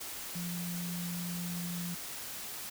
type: tone in noise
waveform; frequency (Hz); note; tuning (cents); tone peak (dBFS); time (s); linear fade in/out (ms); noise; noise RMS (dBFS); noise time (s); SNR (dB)
sine; 174.61; F3; 0; -36; 0.35-1.95; 10; white; -42; 0-2.7; +3
effects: none